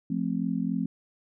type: chord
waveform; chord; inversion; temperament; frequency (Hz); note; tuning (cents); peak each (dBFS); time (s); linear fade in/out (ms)
sine; F major; none; just; 174.61 / 218.3 / 261.9; F3 / A3 / C4; 0 / -13 / +2; -30; 0.1-0.86; 5
effects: none